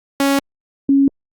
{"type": "tone pair in turn", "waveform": ["sawtooth", "sine"], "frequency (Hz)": [277.2, 275.9], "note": ["C#4", "C#4"], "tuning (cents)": [0, -8], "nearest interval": "unison", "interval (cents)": 8, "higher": "first", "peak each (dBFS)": -9, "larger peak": "neither", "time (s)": [[0.2, 0.39], [0.89, 1.08]], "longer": "neither", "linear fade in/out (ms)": 2, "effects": ["Opus 48 kbps"]}